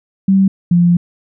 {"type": "tone pair in turn", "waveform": "sine", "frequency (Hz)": [193, 173.89], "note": ["G3", "F3"], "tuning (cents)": [-27, -7], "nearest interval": "major second", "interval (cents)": 180, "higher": "first", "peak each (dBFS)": -7, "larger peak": "neither", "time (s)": [[0.28, 0.48], [0.71, 0.97]], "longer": "second", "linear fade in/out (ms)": 5, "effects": []}